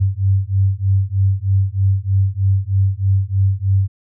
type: beating tone pair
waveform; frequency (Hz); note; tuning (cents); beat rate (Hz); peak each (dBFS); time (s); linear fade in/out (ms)
sine; 95.5 / 98.7; G2 / G2; -45 / +12; 3.2; -16; 0-3.88; 20
effects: none